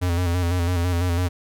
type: tone with vibrato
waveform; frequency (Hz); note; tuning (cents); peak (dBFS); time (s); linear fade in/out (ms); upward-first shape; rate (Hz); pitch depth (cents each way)
square; 87.8; F2; +10; -20; 0.01-1.29; 20; square; 6; 45
effects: none